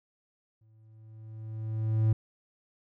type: tone with exponential growth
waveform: triangle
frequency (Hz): 110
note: A2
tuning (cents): 0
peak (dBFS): -18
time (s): 0.61-2.13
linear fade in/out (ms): 5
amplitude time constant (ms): 330
effects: none